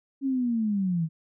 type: linear sweep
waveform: sine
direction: down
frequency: 277.2 to 155.56 Hz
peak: -23 dBFS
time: 0.21-1.09 s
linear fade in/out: 50 ms
effects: none